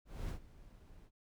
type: noise with ADSR envelope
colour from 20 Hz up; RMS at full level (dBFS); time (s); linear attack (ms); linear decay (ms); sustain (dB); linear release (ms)
brown; -38; 0.05-1.11; 240; 100; -19; 64
effects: none